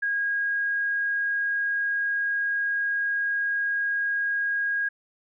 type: tone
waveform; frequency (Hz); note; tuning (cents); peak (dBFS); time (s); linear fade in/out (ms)
sine; 1636; G#6; -26; -23; 0.02-4.89; 10
effects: none